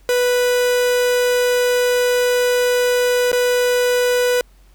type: tone with dropouts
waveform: 45% pulse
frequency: 493.4 Hz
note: B4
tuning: 2 cents flat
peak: -14 dBFS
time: 0.09-4.41 s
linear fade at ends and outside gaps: 1 ms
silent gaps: 3.317-3.329 s
effects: added 46 Hz sine -46 dBFS peak until 4.74 s + pink hiss -57 dBFS RMS until 4.74 s

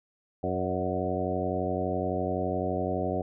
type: harmonic tone with a mistuned harmonic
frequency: 91.8 Hz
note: F#2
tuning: 13 cents flat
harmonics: 1 / 2 / 3 / 4 / 5 / 6 / 7 / 8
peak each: -35 / -35 / -35 / -35 / -35 / -35 / -35 / -35 dBFS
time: 0.43-3.22 s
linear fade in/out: 5 ms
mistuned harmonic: 6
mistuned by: +37 cents
effects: none

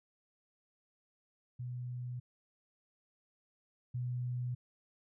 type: tone pair in turn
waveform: sine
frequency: 123.7 / 123.7 Hz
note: B2 / B2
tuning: +3 / +3 cents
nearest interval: unison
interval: 0 cents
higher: neither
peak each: -38 / -34 dBFS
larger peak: second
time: 1.59-2.2 / 3.94-4.55 s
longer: neither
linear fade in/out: 10 ms
effects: none

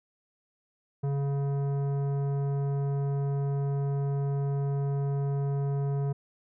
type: tone with tanh clipping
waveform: triangle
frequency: 140 Hz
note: C#3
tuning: 18 cents sharp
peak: -28 dBFS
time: 1.03-6.13 s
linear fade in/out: 10 ms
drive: 17 dB
effects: none

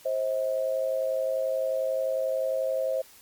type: tone pair together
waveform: sine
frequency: 528.7 / 640 Hz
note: C5 / D#5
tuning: +18 / +49 cents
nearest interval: minor third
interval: 331 cents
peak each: -26 / -29 dBFS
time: 0.05-3.02 s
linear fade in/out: 10 ms
effects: white hiss -53 dBFS RMS until 3.21 s + MP3 96 kbps

